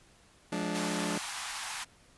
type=chord; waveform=sawtooth; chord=D diminished; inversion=first; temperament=just; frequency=176.2 / 211.4 / 293.7 Hz; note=F3 / Ab3 / D4; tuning=+16 / +31 / 0 cents; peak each=-32 dBFS; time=0.52-1.18 s; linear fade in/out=5 ms
type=high-pass noise; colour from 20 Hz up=pink; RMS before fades=-38 dBFS; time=0.74-1.85 s; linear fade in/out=20 ms; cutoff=780 Hz; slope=48 dB/octave
effects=pink hiss -61 dBFS RMS until 2.17 s + resampled to 24000 Hz